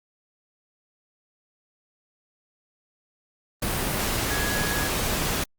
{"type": "tone in noise", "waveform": "sine", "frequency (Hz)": 1671, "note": "G#6", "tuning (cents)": 10, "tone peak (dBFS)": -30, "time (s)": [4.3, 4.88], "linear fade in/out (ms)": 5, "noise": "pink", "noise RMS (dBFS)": -26, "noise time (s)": [3.62, 5.44], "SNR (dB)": -7, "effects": ["Opus 32 kbps"]}